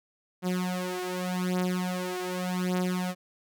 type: beating tone pair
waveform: sawtooth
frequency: 181.4 / 182.25 Hz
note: F#3 / F#3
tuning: -34 / -26 cents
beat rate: 0.85 Hz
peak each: -27 dBFS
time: 0.42-3.15 s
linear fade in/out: 50 ms
effects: none